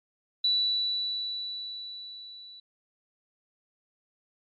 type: tone with level ramp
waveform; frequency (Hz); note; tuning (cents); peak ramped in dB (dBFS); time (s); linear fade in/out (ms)
sine; 3951; B7; 0; -21 to -45; 0.44-2.6; 5
effects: MP3 48 kbps